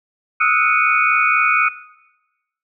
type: tone cluster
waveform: sine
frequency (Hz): 1250 / 1314 / 1454 / 2233 / 2475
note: D#6 / E6 / F#6 / C#7 / D#7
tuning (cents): +8 / -6 / -31 / +12 / -10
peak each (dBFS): -19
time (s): 0.4-1.69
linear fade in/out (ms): 10
effects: noise-tail reverb RT60 1.0 s tail -19 dB re dry